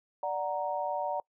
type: chord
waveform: sine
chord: D augmented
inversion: none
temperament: equal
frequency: 587.3 / 740 / 932.3 Hz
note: D5 / F#5 / A#5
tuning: 0 / 0 / 0 cents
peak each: -34 dBFS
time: 0.23-1.2 s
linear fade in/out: 2 ms
effects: noise-tail reverb RT60 0.1 s tail -24 dB re dry